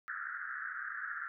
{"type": "band-pass noise", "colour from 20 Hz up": "pink", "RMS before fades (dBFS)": -41, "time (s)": [0.08, 1.28], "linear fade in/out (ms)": 0, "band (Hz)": [1300, 1800], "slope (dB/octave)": 96, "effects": []}